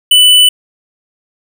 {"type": "tone with hard clipping", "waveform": "sine", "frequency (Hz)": 2984, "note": "F#7", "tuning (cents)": 14, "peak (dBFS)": -4, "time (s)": [0.11, 0.49], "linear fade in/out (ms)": 5, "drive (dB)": 18, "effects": []}